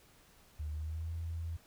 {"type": "tone with pitch glide", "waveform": "sine", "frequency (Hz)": [75.5, 82.81], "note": ["D2", "E2"], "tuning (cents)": [48, 8], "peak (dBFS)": -36, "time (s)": [0.59, 1.57], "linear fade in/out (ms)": 10, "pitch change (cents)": 160, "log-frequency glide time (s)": [0.71, 1.12], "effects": ["pink hiss -63 dBFS RMS until 1.66 s"]}